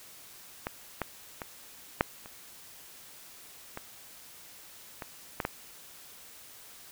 clicks, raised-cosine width 0.5 ms, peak -17 / -15 / -21 / -7 / -30 / -22 / -22 / -15 / -14 dBFS, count 9, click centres 0.669 / 1.017 / 1.418 / 2.009 / 2.259 / 3.774 / 5.022 / 5.402 / 5.451 s, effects white hiss -51 dBFS RMS until 6.91 s

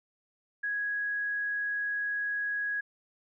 sine tone, 1662 Hz, G#6, 1 cent sharp, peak -29 dBFS, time 0.63-2.81 s, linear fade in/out 10 ms, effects none

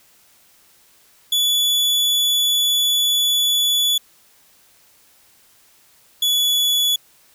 40% pulse tone pair in turn, 3433 / 3415 Hz, A7 / G#7, -43 / +48 cents, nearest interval unison, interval 9 cents, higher first, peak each -14 dBFS, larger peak neither, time 1.32-3.98 / 6.22-6.96 s, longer first, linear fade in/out 5 ms, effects white hiss -54 dBFS RMS until 7.34 s

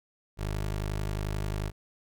20% pulse tone, 51.3 Hz, G#1, 21 cents flat, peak -25 dBFS, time 0.37-1.72 s, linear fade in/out 50 ms, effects none

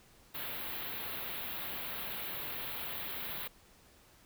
white band-stop noise, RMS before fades -40 dBFS, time 0.34-3.48 s, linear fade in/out 10 ms, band 4000 to 12000 Hz, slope 48 dB/octave, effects pink hiss -62 dBFS RMS until 4.25 s

